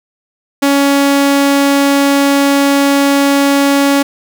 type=tone; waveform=sawtooth; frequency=280 Hz; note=C#4; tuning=18 cents sharp; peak=-4 dBFS; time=0.62-4.03 s; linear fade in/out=10 ms; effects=none